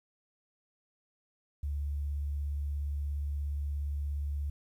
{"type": "tone with vibrato", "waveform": "sine", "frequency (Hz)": 72, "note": "D2", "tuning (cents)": -34, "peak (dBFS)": -31, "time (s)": [1.63, 4.5], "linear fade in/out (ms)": 5, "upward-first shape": "sine", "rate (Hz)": 17, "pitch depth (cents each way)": 16, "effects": ["11-bit"]}